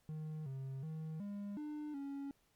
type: tone with pitch steps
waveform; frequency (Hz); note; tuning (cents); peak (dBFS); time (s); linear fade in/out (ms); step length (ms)
triangle; 155.3 / 133.9 / 157.9 / 202.8 / 299.7 / 278.8; D#3 / C3 / D#3 / G#3 / D4 / C#4; -3 / +40 / +26 / -41 / +35 / +10; -39; 0.09-2.31; 0; 370
effects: pink hiss -75 dBFS RMS until 2.55 s + MP3 96 kbps